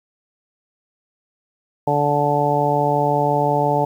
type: harmonic tone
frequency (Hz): 145.6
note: D3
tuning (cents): -15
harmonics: 1 / 2 / 3 / 4 / 5 / 6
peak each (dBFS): -23 / -26 / -23 / -22 / -22 / -20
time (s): 1.87-3.85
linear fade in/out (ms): 5
effects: 8-bit